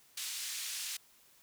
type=band-pass noise; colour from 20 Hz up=white; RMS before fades=-40 dBFS; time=0.17-0.97 s; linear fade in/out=5 ms; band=2500 to 8100 Hz; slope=12 dB/octave; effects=white hiss -64 dBFS RMS until 1.42 s